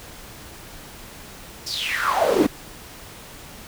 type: noise with high-pass filter sweep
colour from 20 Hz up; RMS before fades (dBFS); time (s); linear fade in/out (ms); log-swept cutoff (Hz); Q
brown; -21; 1.66-2.47; 10; 5600 to 270; 7.3
effects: pink hiss -41 dBFS RMS until 3.67 s